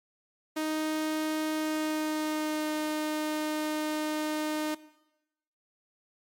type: tone with pitch glide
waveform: sawtooth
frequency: 311.1 to 306.6 Hz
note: D#4 to D#4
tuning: 0 to -25 cents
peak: -25 dBFS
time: 0.56-4.75 s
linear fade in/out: 10 ms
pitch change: -25 cents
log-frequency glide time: 1.53-2.7 s
effects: noise-tail reverb RT60 0.9 s tail -17 dB re dry + MP3 96 kbps